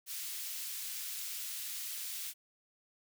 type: high-pass noise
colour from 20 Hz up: white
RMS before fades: -41 dBFS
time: 0.06-2.34 s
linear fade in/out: 50 ms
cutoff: 2400 Hz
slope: 12 dB/octave
effects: none